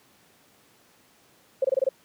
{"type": "tone bursts", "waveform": "sine", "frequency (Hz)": 532, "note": "C5", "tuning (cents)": 29, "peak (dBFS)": -18, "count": 6, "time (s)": [1.62, 1.89], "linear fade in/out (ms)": 5, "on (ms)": 25, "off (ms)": 24, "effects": ["pink hiss -59 dBFS RMS until 2.04 s", "high-pass 150 Hz 12 dB/octave"]}